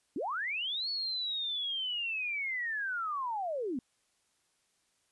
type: linear two-way sweep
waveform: sine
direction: up then down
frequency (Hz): 227.7 to 4435 to 227.7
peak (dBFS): -32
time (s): 0.16-3.79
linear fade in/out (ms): 2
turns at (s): 0.89
effects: white hiss -74 dBFS RMS until 5.11 s + resampled to 24000 Hz